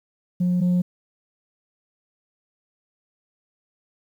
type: tone pair in turn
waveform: sine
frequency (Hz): 178.8 / 178.8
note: F3 / F3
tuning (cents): +41 / +41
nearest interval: unison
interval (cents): 0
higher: neither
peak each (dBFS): -16 / -14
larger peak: second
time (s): 0.4-0.61 / 0.61-0.82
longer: neither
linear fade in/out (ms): 10
effects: tanh soft clip ceiling -16 dBFS + 9-bit